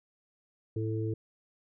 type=harmonic tone; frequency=110 Hz; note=A2; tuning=in tune; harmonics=1 / 3 / 4; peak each=-31 / -36 / -37 dBFS; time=0.76-1.14 s; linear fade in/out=5 ms; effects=none